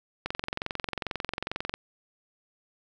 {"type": "click train", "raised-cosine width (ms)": 0.3, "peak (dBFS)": -14, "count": 34, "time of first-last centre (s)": [0.26, 1.74], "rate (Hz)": 22.3, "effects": []}